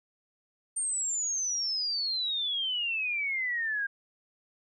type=exponential sweep; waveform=sine; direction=down; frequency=8870 to 1598 Hz; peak=-28 dBFS; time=0.76-3.87 s; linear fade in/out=10 ms; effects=none